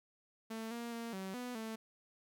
sawtooth tone with pitch steps, 223.3 / 235.3 / 231.9 / 190.7 / 247.2 / 222 Hz, A3 / A#3 / A#3 / G3 / B3 / A3, +26 / +16 / -9 / -47 / +2 / +16 cents, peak -37 dBFS, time 0.5-1.76 s, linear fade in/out 10 ms, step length 210 ms, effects none

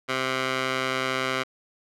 15% pulse tone with band-pass filter, 130.81 Hz, C3, in tune, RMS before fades -27 dBFS, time 0.08-1.44 s, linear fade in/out 20 ms, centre 2000 Hz, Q 0.82, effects none

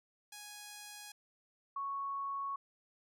5% pulse / sine tone pair in turn, 830.6 / 1108 Hz, G#5 / C#6, 0 / -1 cents, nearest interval perfect fourth, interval 499 cents, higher second, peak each -36 / -36 dBFS, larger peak neither, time 0.32-1.12 / 1.76-2.56 s, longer neither, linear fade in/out 5 ms, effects none

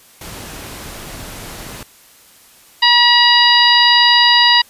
pink noise, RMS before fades -31 dBFS, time 0.21-1.83 s, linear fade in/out 2 ms
harmonic tone, 961 Hz, B5, 48 cents flat, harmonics 1 / 2 / 3 / 4 / 5, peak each -14 / -14 / -14 / -14 / -14 dBFS, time 2.82-4.62 s, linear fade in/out 10 ms
effects white hiss -46 dBFS RMS until 4.69 s + resampled to 32000 Hz

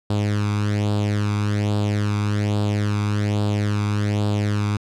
sawtooth tone with flanger, 103.6 Hz, G#2, 4 cents flat, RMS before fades -21 dBFS, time 0.1-4.77 s, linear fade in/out 5 ms, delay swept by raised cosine 0.24 to 0.84 ms, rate 1.2 Hz, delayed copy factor +0.7, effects low-pass 7000 Hz 12 dB/octave

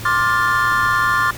triangle chord, D minor seventh, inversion third, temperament just, 1057.2 / 1174.7 / 1409.6 / 1762 Hz, C6 / D6 / F6 / A6, +18 / 0 / +16 / +2 cents, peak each -18 dBFS, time 0.05-1.31 s, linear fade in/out 5 ms, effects added 113 Hz sine -33 dBFS peak until 1.37 s + pink hiss -33 dBFS RMS until 1.37 s

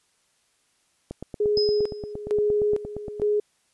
click train, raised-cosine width 2 ms, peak -20 dBFS, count 19, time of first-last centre 1.11-3.198 s, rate 8.62 Hz
sine tone with tremolo, 417.7 Hz, G#4, 10 cents sharp, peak -19 dBFS, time 1.4-3.4 s, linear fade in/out 5 ms, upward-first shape square, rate 1.1 Hz, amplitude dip 80%
sine tone with exponential decay, 5080 Hz, D#8, 35 cents sharp, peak -22 dBFS, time 1.57-2.13 s, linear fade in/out 2 ms, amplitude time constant 120 ms
effects white hiss -67 dBFS RMS until 3.73 s + resampled to 24000 Hz

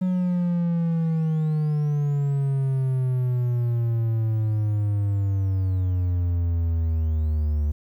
triangle exponential sweep, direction down, 185 to 73.5 Hz, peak -18 dBFS, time 0.01-7.72 s, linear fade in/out 10 ms, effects 10-bit

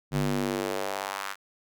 square tone with high-pass filter sweep, 49 Hz, G1, in tune, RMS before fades -30 dBFS, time 0.11-1.36 s, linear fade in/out 50 ms, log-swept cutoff 140 to 1400 Hz, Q 1.7, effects none

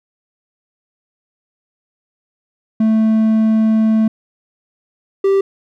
triangle tone pair in turn, 220 / 391.2 Hz, A3 / G4, 0 / -4 cents, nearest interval minor seventh, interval 996 cents, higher second, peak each -8 dBFS, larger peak neither, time 2.8-4.08 / 5.24-5.41 s, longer first, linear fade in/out 5 ms, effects none

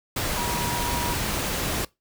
sine tone in noise, 959 Hz, A#5, 49 cents sharp, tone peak -29 dBFS, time 0.37-1.14 s, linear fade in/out 5 ms, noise pink, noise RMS -27 dBFS, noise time 0.16-1.85 s, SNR -5 dB, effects noise-tail reverb RT60 0.2 s tail -22 dB re dry

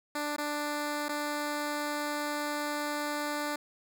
10% pulse tone with dropouts, 295 Hz, D4, 8 cents sharp, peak -23 dBFS, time 0.15-3.56 s, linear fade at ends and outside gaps 5 ms, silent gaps 0.364-0.381 / 1.085-1.091 s, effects none

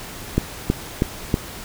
click train, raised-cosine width 3 ms, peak -3 dBFS, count 4, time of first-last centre 0.38-1.342 s, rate 3.12 Hz, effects pink hiss -35 dBFS RMS until 1.64 s

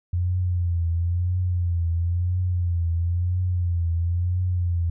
sine tone with vibrato, 87.4 Hz, F2, 2 cents sharp, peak -20 dBFS, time 0.13-4.9 s, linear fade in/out 5 ms, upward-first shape triangle, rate 0.99 Hz, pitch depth 81 cents each way, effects none

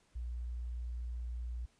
sine tone, 59.8 Hz, A#1, 45 cents sharp, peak -37 dBFS, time 0.15-1.66 s, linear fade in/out 10 ms, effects pink hiss -71 dBFS RMS until 1.79 s + resampled to 22050 Hz

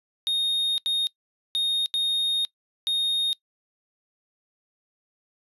triangle tone bursts at uneven times, 3704 Hz, A#7, 12 cents flat, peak -20 dBFS, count 5, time 0.27-0.78 / 0.86-1.07 / 1.55-1.86 / 1.94-2.45 / 2.87-3.33 s, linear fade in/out 0 ms, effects noise-tail reverb RT60 0.1 s tail -24 dB re dry + resampled to 32000 Hz

